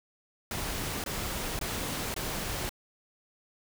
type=noise bursts; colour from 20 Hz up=pink; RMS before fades=-34 dBFS; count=4; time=0.51-2.693 s; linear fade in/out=2 ms; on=530 ms; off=21 ms; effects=none